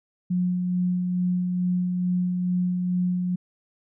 sine tone with tremolo, 180 Hz, F#3, 47 cents flat, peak -20 dBFS, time 0.3-3.36 s, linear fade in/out 10 ms, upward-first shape sine, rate 2.3 Hz, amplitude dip 30%, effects none

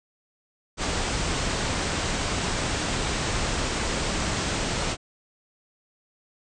pink low-pass noise, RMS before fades -27 dBFS, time 0.77-4.97 s, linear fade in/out 50 ms, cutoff 8600 Hz, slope 96 dB/octave, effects none

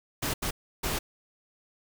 pink noise bursts at uneven times, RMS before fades -30 dBFS, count 3, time 0.22-0.34 / 0.42-0.51 / 0.83-0.99 s, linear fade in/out 10 ms, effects none

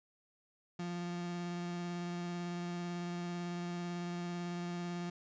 35% pulse tone with vibrato, 174.61 Hz, F3, in tune, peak -36 dBFS, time 0.79-5.1 s, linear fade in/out 5 ms, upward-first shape triangle, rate 18 Hz, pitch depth 15 cents each way, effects resampled to 16000 Hz

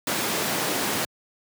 pink high-pass noise, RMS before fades -26 dBFS, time 0.07-1.05 s, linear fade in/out 2 ms, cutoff 180 Hz, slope 12 dB/octave, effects high-pass 100 Hz 12 dB/octave

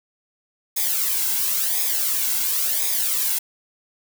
blue noise with flanger, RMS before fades -22 dBFS, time 0.76-3.39 s, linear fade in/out 10 ms, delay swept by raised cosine 0.68 to 1.68 ms, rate 0.95 Hz, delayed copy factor -0.75, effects none

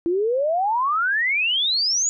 sine exponential sweep, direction up, 329.6 to 6990 Hz, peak -18 dBFS, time 0.06-2.09 s, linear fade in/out 0 ms, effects none

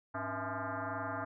sine tone with frequency modulation, 270.8 Hz, C#4, 40 cents flat, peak -35 dBFS, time 0.14-1.25 s, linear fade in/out 10 ms, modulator 188 Hz, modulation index 7, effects none

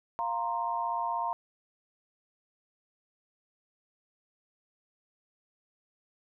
sine chord, F suspended fourth, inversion none, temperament just, 698.5 / 931.3 / 1047.7 Hz, F5 / Bb5 / C6, 0 / -2 / +2 cents, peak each -35 / -31 / -35 dBFS, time 0.19-1.33 s, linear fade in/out 0 ms, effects none

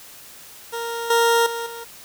20% pulse tone with level steps, 465.2 Hz, A#4, 4 cents flat, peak -21 / -10 / -21 / -28 dBFS, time 0.72-1.85 s, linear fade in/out 20 ms, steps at 1.1 / 1.46 / 1.66 s, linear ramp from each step 5 ms, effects white hiss -43 dBFS RMS until 2.04 s

